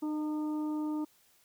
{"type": "harmonic tone with a mistuned harmonic", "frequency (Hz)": 304.1, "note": "D#4", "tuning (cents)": -40, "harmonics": [1, 2, 3, 4], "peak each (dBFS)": [-31, -49, -45, -51], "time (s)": [0.02, 1.05], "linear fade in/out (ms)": 10, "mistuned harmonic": 2, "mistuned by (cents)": 16, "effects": ["white hiss -66 dBFS RMS until 1.44 s"]}